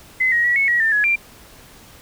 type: tone with pitch steps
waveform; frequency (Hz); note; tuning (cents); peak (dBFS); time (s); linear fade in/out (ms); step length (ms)
sine; 2040 / 1889 / 1931 / 2199 / 1912 / 1793 / 1685 / 2371; C7 / A#6 / B6 / C#7 / A#6 / A6 / G#6 / D7; -44 / +22 / -39 / -14 / +43 / +32 / +25 / +16; -14; 0.2-1.16; 10; 120
effects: pink hiss -45 dBFS RMS until 2.01 s